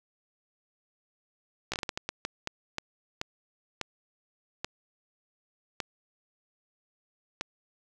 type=slowing click train; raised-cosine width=0.2 ms; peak=-14 dBFS; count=16; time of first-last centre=1.72-7.411 s; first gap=16 ms; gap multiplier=1.39; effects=none